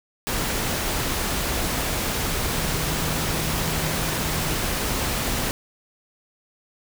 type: tone in noise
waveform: sine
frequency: 156 Hz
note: D#3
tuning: 5 cents sharp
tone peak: -31 dBFS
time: 2.58-4.54 s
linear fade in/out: 0 ms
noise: pink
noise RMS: -25 dBFS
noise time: 0.27-5.51 s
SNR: -9 dB
effects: none